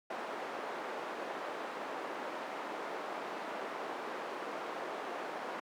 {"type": "band-pass noise", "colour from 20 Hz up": "white", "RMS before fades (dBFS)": -41, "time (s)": [0.1, 5.6], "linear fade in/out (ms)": 5, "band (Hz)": [320, 1000], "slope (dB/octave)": 12, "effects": ["high-pass 200 Hz 12 dB/octave"]}